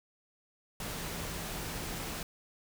sine tone in noise, 165 Hz, E3, 2 cents sharp, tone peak -47 dBFS, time 0.8-2.23 s, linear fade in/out 2 ms, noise pink, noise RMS -39 dBFS, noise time 0.8-2.23 s, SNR -11 dB, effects none

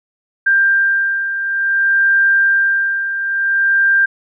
sine beating tone pair, 1587 / 1587.56 Hz, G6 / G6, +21 / +21 cents, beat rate 0.56 Hz, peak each -19 / -12 dBFS, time 0.46-4.06 s, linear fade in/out 10 ms, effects none

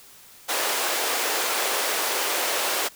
pink high-pass noise, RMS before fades -25 dBFS, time 0.48-2.89 s, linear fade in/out 20 ms, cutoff 420 Hz, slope 24 dB/octave, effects white hiss -49 dBFS RMS until 2.95 s

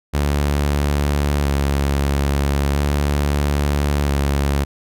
sawtooth tone with vibrato, 71.2 Hz, C#2, 47 cents sharp, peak -12 dBFS, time 0.13-4.65 s, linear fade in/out 20 ms, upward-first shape square, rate 0.38 Hz, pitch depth 23 cents each way, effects none

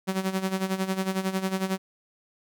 sawtooth tone with tremolo, 189.9 Hz, F#3, 45 cents sharp, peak -19 dBFS, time 0.07-1.78 s, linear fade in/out 20 ms, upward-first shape sine, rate 11 Hz, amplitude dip 75%, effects none

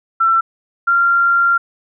sine tone pair in turn, 1344 / 1384.2 Hz, E6 / F6, +33 / -16 cents, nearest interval minor second, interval 51 cents, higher second, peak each -10 dBFS, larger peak neither, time 0.2-0.41 / 0.87-1.58 s, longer second, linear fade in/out 10 ms, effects none

